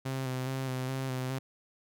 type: tone with vibrato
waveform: sawtooth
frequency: 130.81 Hz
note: C3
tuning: in tune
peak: -28 dBFS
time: 0.05-1.39 s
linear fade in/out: 10 ms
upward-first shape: square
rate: 2.4 Hz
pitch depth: 26 cents each way
effects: none